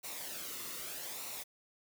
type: noise with flanger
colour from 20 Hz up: white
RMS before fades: -43 dBFS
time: 0.03-1.44 s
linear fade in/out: 20 ms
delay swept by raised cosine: 0.61 to 1.28 ms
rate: 0.81 Hz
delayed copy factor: -0.55
effects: none